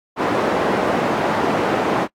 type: band-pass noise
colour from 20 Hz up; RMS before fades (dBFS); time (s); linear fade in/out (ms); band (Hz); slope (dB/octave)
white; -19; 0.16-2.08; 50; 190 to 810; 12
effects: noise-tail reverb RT60 0.1 s tail -24 dB re dry + AAC 64 kbps